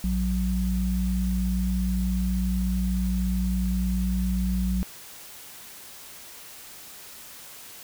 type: tone pair together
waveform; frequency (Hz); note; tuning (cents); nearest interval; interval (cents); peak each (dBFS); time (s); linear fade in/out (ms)
sine; 58.27 / 185; A#1 / F#3; 0 / 0; octave + minor sixth; 2000; -25; 0.04-4.83; 0
effects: white hiss -44 dBFS RMS until 7.83 s